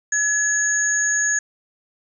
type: tone cluster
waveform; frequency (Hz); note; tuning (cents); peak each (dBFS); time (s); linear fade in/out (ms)
sine; 1689 / 6540 / 6890; G#6 / G#8 / A8; +29 / -28 / -37; -20 / -22 / -24; 0.12-1.39; 5
effects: none